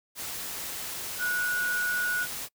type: tone in noise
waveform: sine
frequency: 1463 Hz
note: F#6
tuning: 20 cents flat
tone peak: -26 dBFS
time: 1.18-2.27 s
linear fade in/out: 50 ms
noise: white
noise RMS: -36 dBFS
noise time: 0.15-2.49 s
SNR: +7 dB
effects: noise-tail reverb RT60 0.1 s tail -25 dB re dry